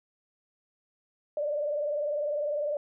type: tone with vibrato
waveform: sine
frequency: 590 Hz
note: D5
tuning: 8 cents sharp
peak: -27 dBFS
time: 1.37-2.77 s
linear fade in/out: 2 ms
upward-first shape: triangle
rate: 20 Hz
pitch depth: 81 cents each way
effects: none